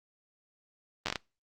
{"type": "slowing click train", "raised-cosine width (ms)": 0.2, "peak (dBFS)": -13, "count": 6, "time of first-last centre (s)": [1.06, 1.158], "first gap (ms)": 10, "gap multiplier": 1.34, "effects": ["noise-tail reverb RT60 0.3 s tail -25 dB re dry", "Opus 32 kbps"]}